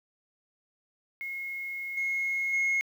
sine tone with level steps, 2163 Hz, C#7, 43 cents flat, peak -33 / -26 / -22 dBFS, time 1.21-2.81 s, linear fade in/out 0 ms, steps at 1.97 / 2.53 s, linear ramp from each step 5 ms, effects tanh soft clip ceiling -22 dBFS + 9-bit

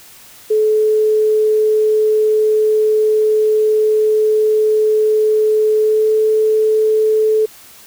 sine tone with pitch glide, 430.7 to 434.2 Hz, A4 to A4, -37 to -23 cents, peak -10 dBFS, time 0.5-7.46 s, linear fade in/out 10 ms, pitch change +14 cents, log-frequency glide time 5.81-6.1 s, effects white hiss -41 dBFS RMS until 7.86 s

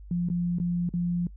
sine tone with dropouts, 174.61 Hz, F3, in tune, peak -24 dBFS, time 0.11-1.27 s, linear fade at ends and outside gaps 2 ms, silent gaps 0.288-0.3 / 0.586-0.599 / 0.891-0.938 s, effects noise-tail reverb RT60 0.1 s tail -25 dB re dry + added 50 Hz sine -42 dBFS peak until 1.36 s

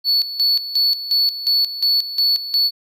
triangle tone with tremolo, 4435 Hz, C#8, in tune, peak -12 dBFS, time 0.04-2.71 s, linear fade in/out 50 ms, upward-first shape square, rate 2.8 Hz, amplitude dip 75%, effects none

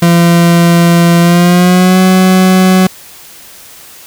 40% pulse tone with pitch glide, 170.8 to 186.26 Hz, F3 to F#3, -38 to +12 cents, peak -3 dBFS, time 0.02-2.87 s, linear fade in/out 5 ms, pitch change +150 cents, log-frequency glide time 1.2-1.99 s, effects white hiss -34 dBFS RMS until 4.06 s

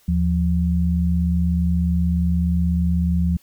sine tone pair together, 77.97 / 174.61 Hz, D#2 / F3, +4 / 0 cents, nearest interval octave + major second, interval 1396 cents, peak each -19 dBFS, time 0.08-3.37 s, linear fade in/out 5 ms, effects white hiss -57 dBFS RMS until 3.42 s

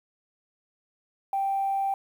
sine tone, 784 Hz, G5, in tune, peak -23 dBFS, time 1.33-1.94 s, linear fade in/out 2 ms, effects tanh soft clip ceiling -19 dBFS + 9-bit

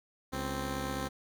10% pulse tone pair together, 69.29 / 261.6 Hz, C#2 / C4, 0 / 0 cents, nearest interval octave + major seventh, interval 2300 cents, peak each -28 / -28 dBFS, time 0.32-1.09 s, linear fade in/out 20 ms, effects none

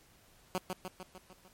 10% pulse tone with echo, 185 Hz, F#3, in tune, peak -23 dBFS, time 0.55-0.58 s, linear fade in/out 0 ms, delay 150 ms, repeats 6, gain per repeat -4 dB, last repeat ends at 1.48 s, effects pink hiss -63 dBFS RMS until 1.53 s + MP3 64 kbps

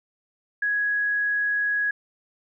sine tone, 1667 Hz, G#6, 6 cents sharp, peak -21 dBFS, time 0.62-1.91 s, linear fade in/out 5 ms, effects none

